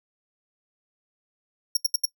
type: tone bursts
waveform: sawtooth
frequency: 5570 Hz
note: F8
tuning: 5 cents flat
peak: -16 dBFS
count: 4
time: 1.75-2.055 s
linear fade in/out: 5 ms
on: 20 ms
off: 75 ms
effects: noise-tail reverb RT60 0.1 s tail -21 dB re dry